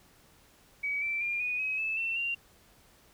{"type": "tone with pitch steps", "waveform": "sine", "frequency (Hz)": [2271, 2336, 2403, 2472, 2543, 2616, 2691, 2769], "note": ["C#7", "D7", "D7", "D#7", "D#7", "E7", "E7", "F7"], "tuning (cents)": [41, -10, 39, -12, 37, -14, 35, -15], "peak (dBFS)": -29, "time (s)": [0.83, 2.35], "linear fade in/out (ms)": 10, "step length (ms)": 190, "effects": ["pink hiss -61 dBFS RMS until 3.13 s"]}